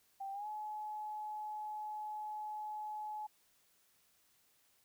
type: tone with pitch glide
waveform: sine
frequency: 784 to 850 Hz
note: G5 to G#5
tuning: 0 to +40 cents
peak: -40 dBFS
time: 0.2-3.27 s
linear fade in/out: 10 ms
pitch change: +140 cents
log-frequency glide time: 0.32-0.47 s
effects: white hiss -72 dBFS RMS until 4.84 s